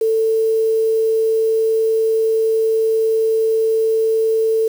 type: tone with quantisation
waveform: sine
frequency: 444.9 Hz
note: A4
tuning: 19 cents sharp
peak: -13 dBFS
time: 0.01-4.68 s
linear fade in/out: 5 ms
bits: 6
effects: none